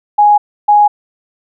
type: tone pair in turn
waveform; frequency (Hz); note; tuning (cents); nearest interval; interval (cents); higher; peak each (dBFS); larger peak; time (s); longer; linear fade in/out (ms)
sine; 830.6 / 830.6; G#5 / G#5; 0 / 0; unison; 0; neither; -4; neither; 0.18-0.38 / 0.68-0.88; neither; 10
effects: none